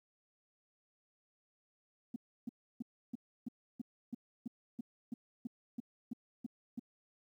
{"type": "tone bursts", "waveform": "sine", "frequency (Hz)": 238.2, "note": "A#3", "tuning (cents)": 38, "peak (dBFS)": -36, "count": 15, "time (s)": [2.14, 6.795], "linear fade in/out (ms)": 5, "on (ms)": 21, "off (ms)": 310, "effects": ["tanh soft clip ceiling -33 dBFS", "12-bit"]}